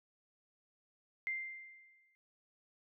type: tone with exponential decay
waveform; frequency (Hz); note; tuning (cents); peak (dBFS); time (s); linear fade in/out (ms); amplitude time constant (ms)
sine; 2093; C7; 0; -33; 1.27-2.15; 0; 190
effects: none